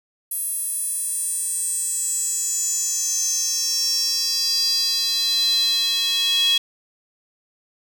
square tone with high-pass filter sweep, 367.8 Hz, F#4, 10 cents flat, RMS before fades -22 dBFS, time 0.31-6.58 s, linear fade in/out 5 ms, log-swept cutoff 11000 to 3300 Hz, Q 8.6, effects none

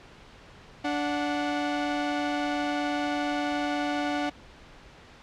sawtooth tone pair together, 291.6 / 734.8 Hz, D4 / F#5, -12 / -12 cents, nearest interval octave + major third, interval 1600 cents, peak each -24 / -27 dBFS, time 0.84-4.3 s, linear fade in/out 10 ms, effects pink hiss -50 dBFS RMS until 5.22 s + low-pass 4000 Hz 12 dB/octave

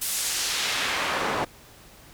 pink noise with band-pass filter sweep, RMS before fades -27 dBFS, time 0.01-1.45 s, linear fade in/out 10 ms, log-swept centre 12000 to 740 Hz, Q 0.81, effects pink hiss -50 dBFS RMS until 2.13 s

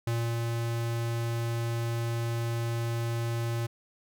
square tone with ADSR envelope, 116.54 Hz, A#2, in tune, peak -27 dBFS, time 0.07-3.67 s, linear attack 3 ms, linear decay 290 ms, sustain -2 dB, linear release 12 ms, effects none

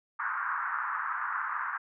white band-pass noise, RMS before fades -33 dBFS, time 0.19-1.78 s, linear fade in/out 10 ms, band 1000 to 1600 Hz, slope 48 dB/octave, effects none

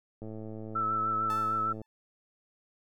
click train, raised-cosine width 2 ms, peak -29 dBFS, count 175, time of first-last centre 0.22-1.816 s, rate 109 Hz
sine tone with vibrato, 1318.5 Hz, E6, in tune, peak -27 dBFS, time 0.75-1.73 s, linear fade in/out 10 ms, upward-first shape sine, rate 6.6 Hz, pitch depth 30 cents each way
sawtooth tone with exponential decay, 880 Hz, A5, in tune, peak -35 dBFS, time 1.3-1.86 s, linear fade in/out 0 ms, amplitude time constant 120 ms
effects none

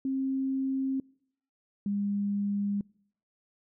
sine tone pair in turn, 266.9 / 202.2 Hz, C4 / G#3, +35 / -46 cents, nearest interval perfect fourth, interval 481 cents, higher first, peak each -27 dBFS, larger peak neither, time 0.05-1 / 1.86-2.81 s, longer neither, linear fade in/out 2 ms, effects noise-tail reverb RT60 0.7 s tail -26 dB re dry

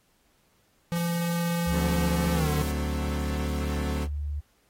square tone with pitch glide, 170.8 to 149.55 Hz, F3 to D3, -38 to +32 cents, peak -26 dBFS, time 0.92-2.62 s, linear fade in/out 0 ms, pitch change -230 cents, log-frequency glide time 2.34-2.49 s
white band-stop noise, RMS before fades -42 dBFS, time 0.95-2.72 s, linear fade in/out 10 ms, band 240 to 2500 Hz, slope 48 dB/octave
sine tone, 73.2 Hz, D2, 5 cents flat, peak -28 dBFS, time 1.66-4.41 s, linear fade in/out 20 ms
30% pulse chord, D dominant seventh, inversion none, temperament equal, 146.83 / 185 / 220 / 261.6 Hz, D3 / F#3 / A3 / C4, 0 / 0 / 0 / 0 cents, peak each -33 dBFS, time 1.7-4.08 s, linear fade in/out 50 ms
effects pink hiss -67 dBFS RMS until 4.69 s + AAC 48 kbps

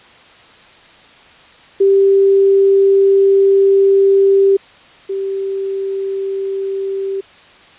sine tone pair in turn, 392 / 389.5 Hz, G4 / G4, 0 / -11 cents, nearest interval unison, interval 11 cents, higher first, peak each -7 / -17 dBFS, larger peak first, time 1.8-4.57 / 5.09-7.21 s, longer first, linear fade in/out 10 ms, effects white hiss -43 dBFS RMS until 7.78 s + resampled to 8000 Hz

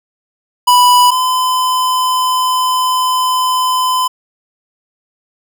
square tone pair in turn, 987.8 / 1017.3 Hz, B5 / C6, 0 / -49 cents, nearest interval minor second, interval 51 cents, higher second, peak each -6 / -12 dBFS, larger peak first, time 0.67-1.11 / 1.11-4.08 s, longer second, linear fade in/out 10 ms, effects none

